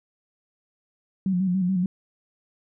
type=tone with vibrato; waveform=sine; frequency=184.7 Hz; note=F#3; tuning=3 cents flat; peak=-20 dBFS; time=1.26-1.86 s; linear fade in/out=2 ms; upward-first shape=square; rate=7 Hz; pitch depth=57 cents each way; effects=none